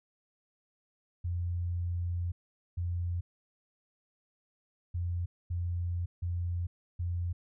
sine tone bursts at uneven times, 87.31 Hz, F2, in tune, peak -30 dBFS, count 6, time 1.24-2.32 / 2.77-3.21 / 4.94-5.26 / 5.5-6.06 / 6.22-6.67 / 6.99-7.33 s, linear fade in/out 10 ms, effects none

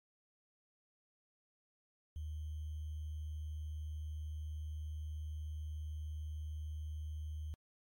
sine tone with sample-and-hold, 76.7 Hz, D#2, 24 cents flat, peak -40 dBFS, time 2.16-7.54 s, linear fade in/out 0 ms, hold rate 3150 Hz, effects AAC 64 kbps

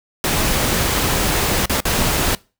pink noise with dropouts, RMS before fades -18 dBFS, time 0.24-2.35 s, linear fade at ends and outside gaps 1 ms, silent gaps 1.657-1.696 / 1.804-1.853 s, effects noise-tail reverb RT60 0.3 s tail -23 dB re dry

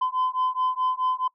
sine beating tone pair, 1018 / 1022.7 Hz, C6 / C6, -48 / -40 cents, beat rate 4.7 Hz, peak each -24 dBFS, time 0.01-1.28 s, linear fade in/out 10 ms, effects noise-tail reverb RT60 0.1 s tail -22 dB re dry + tanh soft clip ceiling -18 dBFS

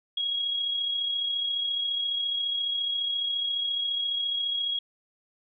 sine tone with amplitude modulation, 3305 Hz, G#7, 9 cents flat, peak -24 dBFS, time 0.17-4.79 s, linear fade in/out 5 ms, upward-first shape sine, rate 34.5 Hz, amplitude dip 40%, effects none

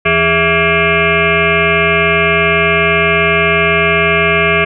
sine tone with frequency modulation, 1396.9 Hz, F6, in tune, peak -8 dBFS, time 0.05-4.65 s, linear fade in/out 10 ms, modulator 246 Hz, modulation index 5.1, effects none

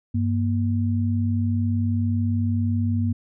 sine tone pair together, 98.2 / 236.3 Hz, G2 / A#3, +4 / +24 cents, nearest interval octave + minor third, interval 1520 cents, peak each -21 / -24 dBFS, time 0.14-3.13 s, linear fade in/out 10 ms, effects none

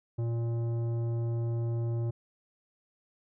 sine tone with tanh clipping, 116.54 Hz, A#2, in tune, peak -30 dBFS, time 0.18-2.11 s, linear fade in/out 10 ms, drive 12 dB, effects none

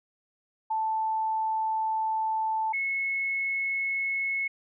sine tone pair in turn, 880 / 2188 Hz, A5 / C#7, 0 / -23 cents, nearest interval octave + major third, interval 1577 cents, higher second, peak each -25 / -26 dBFS, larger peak first, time 0.7-2.73 / 2.73-4.48 s, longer first, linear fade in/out 10 ms, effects none

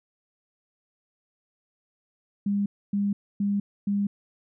sine tone bursts, 201.8 Hz, G#3, 49 cents flat, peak -22 dBFS, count 4, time 2.46-4.07 s, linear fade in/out 5 ms, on 200 ms, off 270 ms, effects none

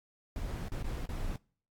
brown noise with dropouts, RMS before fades -36 dBFS, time 0.36-1.36 s, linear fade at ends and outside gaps 1 ms, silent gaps 0.684-0.719 / 0.826-0.843 / 1.057-1.09 s, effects noise-tail reverb RT60 0.5 s tail -25 dB re dry + AAC 64 kbps

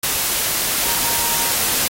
sine tone in noise, 932.3 Hz, A#5, in tune, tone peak -29 dBFS, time 0.85-1.52 s, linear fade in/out 5 ms, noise white, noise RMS -19 dBFS, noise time 0.03-1.88 s, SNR -13 dB, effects AAC 48 kbps

